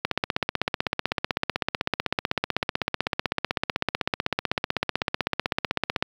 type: click train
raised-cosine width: 0.3 ms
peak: -6 dBFS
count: 96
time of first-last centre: 0.05-6.025 s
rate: 15.9 Hz
effects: high-pass 80 Hz 12 dB/octave + 8-bit